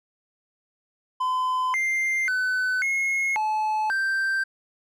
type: tone with pitch steps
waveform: triangle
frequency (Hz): 1019 / 2097 / 1508 / 2164 / 862 / 1567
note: C6 / C7 / F#6 / C#7 / A5 / G6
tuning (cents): -46 / +3 / +32 / -42 / -36 / -1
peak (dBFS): -20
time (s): 1.2-4.44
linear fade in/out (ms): 10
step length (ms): 540
effects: none